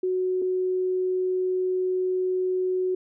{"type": "tone pair in turn", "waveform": "sine", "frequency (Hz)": [369.4, 369.4], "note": ["F#4", "F#4"], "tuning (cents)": [-3, -3], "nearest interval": "unison", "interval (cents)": 0, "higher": "neither", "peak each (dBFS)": [-22, -22], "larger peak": "neither", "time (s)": [[0.03, 0.42], [0.42, 2.95]], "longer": "second", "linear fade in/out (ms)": 5, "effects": []}